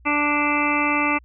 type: harmonic tone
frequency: 293.7 Hz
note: D4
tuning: in tune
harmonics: 1 / 2 / 3 / 4 / 5 / 7 / 8 / 9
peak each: -24 / -31 / -26 / -25 / -32 / -25 / -27 / -26 dBFS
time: 0.05-1.19 s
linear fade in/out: 20 ms
effects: added 60 Hz sine -47 dBFS peak until 1.24 s